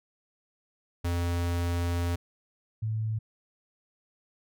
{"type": "tone pair in turn", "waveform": ["square", "sine"], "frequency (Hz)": [86.5, 109.8], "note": ["F2", "A2"], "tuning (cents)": [-16, -3], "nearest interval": "major third", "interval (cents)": 413, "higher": "second", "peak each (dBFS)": -27, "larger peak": "neither", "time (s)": [[1.04, 2.16], [2.82, 3.19]], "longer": "first", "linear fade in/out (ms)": 10, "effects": []}